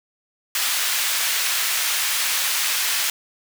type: high-pass noise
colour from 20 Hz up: pink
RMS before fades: -22 dBFS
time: 0.55-3.1 s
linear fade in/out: 2 ms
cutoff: 1800 Hz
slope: 12 dB/octave
effects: none